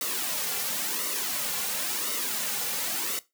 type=noise with flanger; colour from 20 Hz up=white; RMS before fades=-30 dBFS; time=0.01-3.19 s; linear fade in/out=2 ms; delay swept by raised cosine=1.2 to 3.2 ms; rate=0.95 Hz; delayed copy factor=-0.65; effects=noise-tail reverb RT60 0.2 s tail -18 dB re dry + high-pass 200 Hz 12 dB/octave